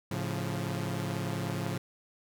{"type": "chord", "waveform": "sawtooth", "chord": "A augmented", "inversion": "none", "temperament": "equal with one note detuned", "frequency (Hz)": [108.36, 138.59, 174.61], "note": ["A2", "C#3", "E#3"], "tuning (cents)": [-26, 0, 0], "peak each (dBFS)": -32, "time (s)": [0.11, 1.78], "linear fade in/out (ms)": 5, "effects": []}